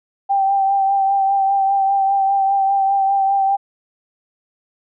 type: tone with vibrato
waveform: sine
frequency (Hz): 784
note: G5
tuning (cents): 0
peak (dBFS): -13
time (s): 0.29-3.57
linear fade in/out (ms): 20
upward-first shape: triangle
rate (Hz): 5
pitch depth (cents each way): 29
effects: none